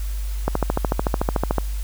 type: click train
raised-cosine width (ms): 1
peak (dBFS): -5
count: 16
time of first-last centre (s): 0.48-1.583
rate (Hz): 13.6
effects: added 50 Hz sine -23 dBFS peak until 1.83 s + white hiss -42 dBFS RMS until 1.83 s